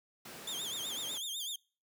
pink noise, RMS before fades -47 dBFS, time 0.25-1.18 s, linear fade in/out 5 ms
sawtooth tone with vibrato, 3401 Hz, G#7, 40 cents sharp, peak -34 dBFS, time 0.47-1.56 s, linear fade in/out 5 ms, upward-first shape sine, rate 8 Hz, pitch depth 140 cents each way
5% pulse tone with exponential decay, 4682 Hz, D8, 6 cents flat, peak -37 dBFS, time 1.4-1.58 s, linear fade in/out 1 ms, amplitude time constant 39 ms
effects noise-tail reverb RT60 0.4 s tail -26 dB re dry + high-pass 200 Hz 12 dB/octave

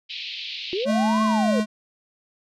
white band-pass noise, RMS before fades -33 dBFS, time 0.09-0.86 s, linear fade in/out 20 ms, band 2400 to 4300 Hz, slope 48 dB/octave
sine linear two-way sweep, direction up then down, 345.6 to 1108.7 to 455.6 Hz, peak -23 dBFS, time 0.73-1.6 s, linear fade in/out 0 ms, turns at 1.23 s
square tone with pitch glide, 218.1 to 213.6 Hz, A3 to G#3, -15 to +49 cents, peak -20 dBFS, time 0.85-1.66 s, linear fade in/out 50 ms, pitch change -36 cents, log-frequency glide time 1.29-1.46 s
effects low-pass 7000 Hz 12 dB/octave

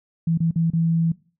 sine tone with dropouts, 165.2 Hz, E3, 4 cents sharp, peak -17 dBFS, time 0.27-1.12 s, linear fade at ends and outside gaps 5 ms, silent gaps 0.376-0.403 / 0.511-0.558 / 0.703-0.734 s, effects noise-tail reverb RT60 0.4 s tail -21 dB re dry

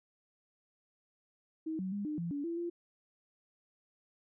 sine tone with pitch steps, 318 / 187.8 / 203.1 / 302.3 / 169.9 / 286 / 336.6 / 344.2 Hz, D#4 / F#3 / G#3 / D#4 / F3 / D4 / E4 / F4, +38 / +26 / -38 / -50 / -47 / -46 / +36 / -25 cents, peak -34 dBFS, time 1.66-2.7 s, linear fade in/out 10 ms, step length 130 ms, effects none

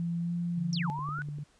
sine tone with pitch glide, 170 to 172.67 Hz, F3 to F3, -46 to -19 cents, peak -29 dBFS, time 0-0.9 s, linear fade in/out 0 ms, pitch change +27 cents, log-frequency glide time 0.2-0.33 s
sine tone, 146.83 Hz, D3, in tune, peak -35 dBFS, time 0.57-1.44 s, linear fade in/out 10 ms
sine exponential two-way sweep, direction down then up, 5920 to 830.6 to 1513 Hz, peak -34 dBFS, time 0.73-1.22 s, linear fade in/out 0 ms, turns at 0.89 s
click train, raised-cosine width 3 ms, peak -34 dBFS, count 5, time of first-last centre 0.99-1.386 s, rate 10.1 Hz
effects pink hiss -65 dBFS RMS until 1.59 s + resampled to 22050 Hz

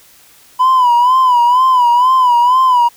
triangle tone with vibrato, 996 Hz, B5, 14 cents sharp, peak -4 dBFS, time 0.59-2.89 s, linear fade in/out 20 ms, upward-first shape sine, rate 2.1 Hz, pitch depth 83 cents each way, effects tanh soft clip ceiling -2 dBFS + white hiss -45 dBFS RMS until 2.96 s

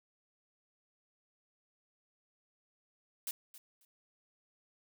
blue noise with echo, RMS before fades -38 dBFS, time 3.27-3.31 s, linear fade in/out 2 ms, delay 270 ms, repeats 2, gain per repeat -15 dB, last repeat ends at 3.85 s, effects none

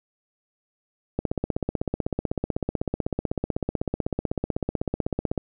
click train, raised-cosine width 2 ms, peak -11 dBFS, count 68, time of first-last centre 1.19-5.377 s, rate 16 Hz, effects none

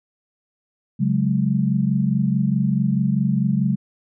sine chord, C# suspended fourth, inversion none, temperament equal with one note detuned, 138.59 / 185 / 209.7 Hz, C#3 / F#3 / G#3, 0 / 0 / +17 cents, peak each -21 dBFS, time 0.99-3.76 s, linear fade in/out 20 ms, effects none

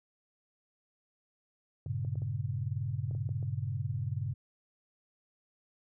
sine chord, G diminished, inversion none, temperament equal, 98 / 116.54 / 138.59 Hz, G2 / Bb2 / Db3, 0 / 0 / 0 cents, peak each -36 dBFS, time 1.86-4.34 s, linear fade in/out 10 ms
clicks, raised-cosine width 2 ms, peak -36 dBFS, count 8, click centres 1.862 / 2.049 / 2.156 / 2.22 / 3.111 / 3.15 / 3.291 / 3.428 s
effects none

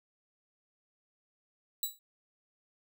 10% pulse tone with exponential decay, 3930 Hz, B7, 9 cents flat, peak -20 dBFS, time 1.83-1.99 s, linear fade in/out 2 ms, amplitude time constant 34 ms, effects none

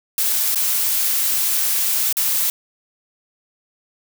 blue noise with dropouts, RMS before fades -19 dBFS, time 0.18-2.5 s, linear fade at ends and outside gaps 1 ms, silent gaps 0.547-0.557 / 2.127-2.169 s, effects none

